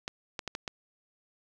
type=clicks; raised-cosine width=0.2 ms; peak=-17 dBFS; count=5; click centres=0.079 / 0.392 / 0.477 / 0.551 / 0.678 s; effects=none